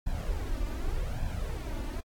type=noise with flanger; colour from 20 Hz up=brown; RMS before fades=-32 dBFS; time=0.06-2.01 s; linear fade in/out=10 ms; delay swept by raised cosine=1.2 to 3.4 ms; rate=0.85 Hz; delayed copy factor=+0.7; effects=AAC 64 kbps